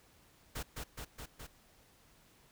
pink noise with echo, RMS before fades -40 dBFS, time 0.55-0.63 s, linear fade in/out 10 ms, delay 210 ms, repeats 4, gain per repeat -2 dB, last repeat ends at 1.47 s, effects pink hiss -65 dBFS RMS until 2.51 s

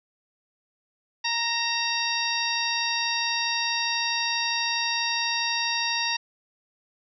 harmonic tone with a mistuned harmonic, 932.3 Hz, A#5, in tune, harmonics 1 / 2 / 3 / 4 / 5 / 6, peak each -31 / -31 / -31 / -31 / -31 / -31 dBFS, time 1.24-6.17 s, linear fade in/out 10 ms, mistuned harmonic 3, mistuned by -45 cents, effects none

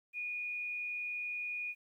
sine tone with frequency modulation, 2450 Hz, D#7, 27 cents flat, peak -36 dBFS, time 0.13-1.75 s, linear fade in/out 50 ms, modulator 91.3 Hz, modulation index 0.37, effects 12-bit

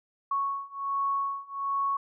sine beating tone pair, 1107 / 1108.3 Hz, C#6 / C#6, -3 / -1 cents, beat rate 1.3 Hz, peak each -31 / -30 dBFS, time 0.31-1.97 s, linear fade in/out 5 ms, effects none

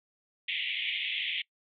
white band-pass noise, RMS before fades -33 dBFS, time 0.48-1.42 s, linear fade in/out 5 ms, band 2000 to 3500 Hz, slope 96 dB/octave, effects noise-tail reverb RT60 0.1 s tail -23 dB re dry

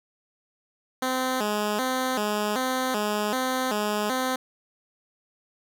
10% pulse tone with vibrato, 232.4 Hz, A#3, 5 cents flat, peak -16 dBFS, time 1.02-4.36 s, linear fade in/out 5 ms, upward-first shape square, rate 1.3 Hz, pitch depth 180 cents each way, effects none

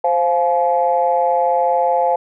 sine chord, F minor, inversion second, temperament equal with one note detuned, 523.3 / 698.5 / 852.5 Hz, C5 / F5 / Ab5, 0 / 0 / +45 cents, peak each -17 dBFS, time 0.04-2.16 s, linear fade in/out 5 ms, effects tanh soft clip ceiling -4 dBFS

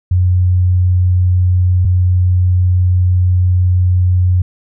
sine tone pair in turn, 90.6 / 90.6 Hz, F#2 / F#2, -36 / -36 cents, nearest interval unison, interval 0 cents, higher neither, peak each -8 dBFS, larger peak neither, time 0.11-1.85 / 1.85-4.42 s, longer second, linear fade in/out 5 ms, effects none

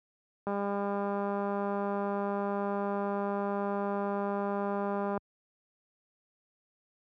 click train, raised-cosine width 1 ms, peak -20 dBFS, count 947, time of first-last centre 0.47-5.176 s, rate 201 Hz, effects high-pass 80 Hz 12 dB/octave

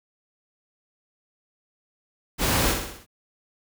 pink noise with echo, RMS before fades -23 dBFS, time 2.38-2.75 s, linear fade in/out 50 ms, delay 63 ms, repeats 5, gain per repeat -5 dB, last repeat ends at 3.065 s, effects none

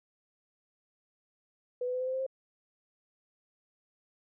sine tone with pitch steps, 494.7 / 500.4 / 506.3 / 512.1 / 518.1 / 524.1 / 530.2 Hz, B4 / B4 / B4 / C5 / C5 / C5 / C5, +3 / +23 / +43 / -37 / -17 / +3 / +23 cents, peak -30 dBFS, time 1.81-2.265 s, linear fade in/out 5 ms, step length 65 ms, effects none

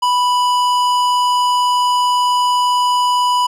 sine tone with tanh clipping, 987.8 Hz, B5, in tune, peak -14 dBFS, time 0.02-3.47 s, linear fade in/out 10 ms, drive 16 dB, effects none

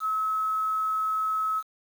sine tone with quantisation, 1289 Hz, E6, 39 cents flat, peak -24 dBFS, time 0-1.63 s, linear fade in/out 50 ms, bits 8, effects none

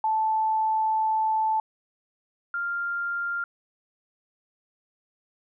sine tone pair in turn, 876 / 1395.8 Hz, A5 / F6, -8 / -1 cents, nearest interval minor sixth, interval 807 cents, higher second, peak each -21 / -26 dBFS, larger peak first, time 0.04-1.6 / 2.54-3.44 s, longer first, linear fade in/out 2 ms, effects none

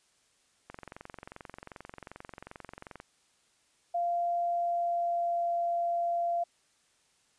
click train, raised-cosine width 0.5 ms, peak -28 dBFS, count 53, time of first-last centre 0.7-3.001 s, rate 22.6 Hz
sine tone with pitch glide, 693 to 688.6 Hz, F5 to F5, -14 to -25 cents, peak -27 dBFS, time 3.94-6.44 s, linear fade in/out 10 ms, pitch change -11 cents, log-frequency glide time 4.38-5.5 s
effects white hiss -69 dBFS RMS until 7.38 s + resampled to 22050 Hz

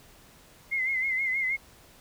sine tone with vibrato, 2093 Hz, C7, in tune, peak -25 dBFS, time 0.71-1.57 s, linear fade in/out 20 ms, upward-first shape sine, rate 6.3 Hz, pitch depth 62 cents each way, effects pink hiss -55 dBFS RMS until 2 s

